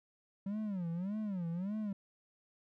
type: tone with vibrato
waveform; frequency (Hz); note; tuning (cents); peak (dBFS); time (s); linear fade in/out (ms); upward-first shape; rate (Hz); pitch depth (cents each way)
triangle; 190; F#3; +46; -33; 0.46-1.93; 5; sine; 1.7; 230
effects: none